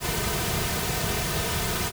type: noise with comb filter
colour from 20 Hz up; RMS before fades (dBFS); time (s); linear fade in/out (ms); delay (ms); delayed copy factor
pink; -27; 0-1.92; 50; 3.6; -0.65
effects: none